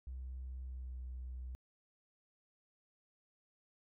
triangle tone with pitch glide, 64 to 62.83 Hz, C2 to B1, -38 to +30 cents, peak -38 dBFS, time 0.07-1.55 s, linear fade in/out 0 ms, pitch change -32 cents, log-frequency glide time 0.64-0.96 s, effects tanh soft clip ceiling -40 dBFS

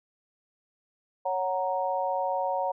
sine chord, F# major, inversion second, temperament equal, 554.4 / 740 / 932.3 Hz, C#5 / F#5 / A#5, 0 / 0 / 0 cents, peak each -30 dBFS, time 1.25-2.72 s, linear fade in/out 10 ms, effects none

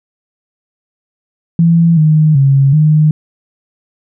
sine tone with pitch steps, 167.4 / 154.8 / 137.3 / 153.5 Hz, E3 / D#3 / C#3 / D#3, +27 / -9 / -16 / -23 cents, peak -5 dBFS, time 1.59-3.11 s, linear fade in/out 2 ms, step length 380 ms, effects none

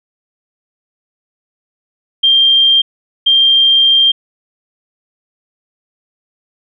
sine tone bursts at uneven times, 3183 Hz, G7, 26 cents sharp, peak -6 dBFS, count 2, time 2.23-2.82 / 3.26-4.12 s, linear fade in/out 10 ms, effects none

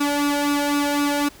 sawtooth tone with flanger, 288.5 Hz, D4, 31 cents flat, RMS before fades -21 dBFS, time 0-1.29 s, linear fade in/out 10 ms, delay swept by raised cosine 0.77 to 1.34 ms, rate 3.9 Hz, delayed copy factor +0.7, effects pink hiss -46 dBFS RMS until 1.4 s

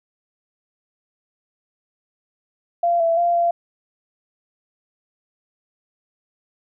sine tone with pitch steps, 689 / 666 / 692 / 687 Hz, F5 / E5 / F5 / F5, -24 / +18 / -16 / -29 cents, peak -15 dBFS, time 2.83-3.51 s, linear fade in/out 5 ms, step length 170 ms, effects none

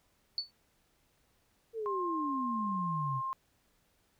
sine tone with exponential decay, 4467 Hz, C#8, 12 cents sharp, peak -27 dBFS, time 0.38-0.51 s, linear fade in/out 1 ms, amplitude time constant 27 ms
sine exponential sweep, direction down, 464 to 126.3 Hz, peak -34 dBFS, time 1.73-3.22 s, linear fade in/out 50 ms
sine tone, 1061 Hz, C6, 24 cents sharp, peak -33 dBFS, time 1.86-3.33 s, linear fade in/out 0 ms
effects pink hiss -72 dBFS RMS until 4.19 s

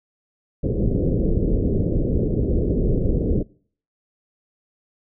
pink low-pass noise, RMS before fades -20 dBFS, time 0.63-3.43 s, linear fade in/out 10 ms, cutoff 510 Hz, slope 48 dB/octave, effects noise-tail reverb RT60 0.5 s tail -23 dB re dry

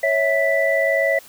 sine tone cluster, 552 / 653 / 1977 Hz, C#5 / E5 / B6, -7 / -17 / +1 cents, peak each -20 dBFS, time 0.03-1.19 s, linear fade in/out 5 ms, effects white hiss -45 dBFS RMS until 1.28 s

